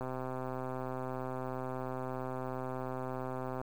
click train, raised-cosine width 1 ms, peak -25 dBFS, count 466, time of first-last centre 0.01-3.615 s, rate 129 Hz, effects 9-bit

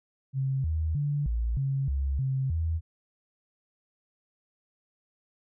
sine tone with pitch steps, 134.2 / 79.3 / 144.9 / 57.4 / 136.2 / 68.4 / 133.1 / 81.4 Hz, C3 / D#2 / D3 / A#1 / C#3 / C#2 / C3 / E2, +44 / +33 / -23 / -26 / -30 / -23 / +30 / -21 cents, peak -25 dBFS, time 0.33-2.81 s, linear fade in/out 50 ms, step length 310 ms, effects none

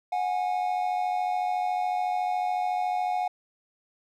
triangle tone pair together, 730.1 / 824 Hz, F#5 / G#5, -23 / -14 cents, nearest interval major second, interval 209 cents, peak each -24 / -29 dBFS, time 0.12-3.28 s, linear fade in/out 5 ms, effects none

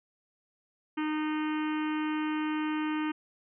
harmonic tone, 307.3 Hz, D#4, 21 cents flat, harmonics 1 / 3 / 4 / 5 / 6 / 7 / 8 / 9 / 10, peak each -29 / -39 / -41 / -43 / -45 / -46 / -47 / -48 / -49 dBFS, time 0.97-3.12 s, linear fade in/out 10 ms, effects none

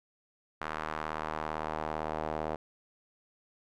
sawtooth tone with band-pass filter sweep, 77.78 Hz, D#2, in tune, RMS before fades -36 dBFS, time 0.61-2.56 s, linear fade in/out 5 ms, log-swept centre 1300 to 670 Hz, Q 1.6, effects none

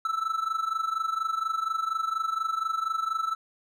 triangle tone with amplitude modulation, 1318.5 Hz, E6, in tune, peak -21 dBFS, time 0.05-3.35 s, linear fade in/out 2 ms, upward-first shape sine, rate 24.2 Hz, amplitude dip 80%, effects none

